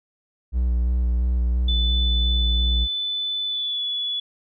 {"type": "tone with vibrato", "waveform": "triangle", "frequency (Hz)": 60.7, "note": "B1", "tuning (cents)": -29, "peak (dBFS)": -16, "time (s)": [0.52, 2.88], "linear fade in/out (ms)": 50, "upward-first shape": "square", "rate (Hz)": 2.9, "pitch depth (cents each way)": 22}
{"type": "tone with pitch glide", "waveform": "sine", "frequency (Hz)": [3501, 3417], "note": ["A7", "G#7"], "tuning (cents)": [-9, 49], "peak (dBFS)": -23, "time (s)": [1.68, 4.2], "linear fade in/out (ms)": 5, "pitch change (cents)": -42, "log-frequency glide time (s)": [3.46, 3.82]}
{"effects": []}